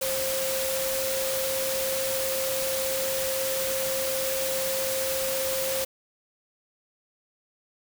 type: tone in noise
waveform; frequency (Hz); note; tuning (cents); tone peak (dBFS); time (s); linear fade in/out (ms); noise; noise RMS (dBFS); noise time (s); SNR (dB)
sine; 530; C5; +22; -28; 0.01-5.85; 10; white; -30; 0.01-5.85; -1
effects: none